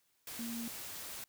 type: tone in noise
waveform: sine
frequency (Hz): 233.1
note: A#3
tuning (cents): 0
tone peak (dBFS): -39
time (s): 0.39-0.68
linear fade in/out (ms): 2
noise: white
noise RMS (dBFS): -45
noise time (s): 0.27-1.24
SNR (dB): +3
effects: white hiss -75 dBFS RMS until 1.28 s